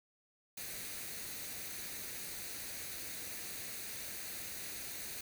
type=noise with comb filter; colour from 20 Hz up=white; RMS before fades=-44 dBFS; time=0.57-5.21 s; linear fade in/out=5 ms; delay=0.47 ms; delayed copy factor=+0.5; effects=none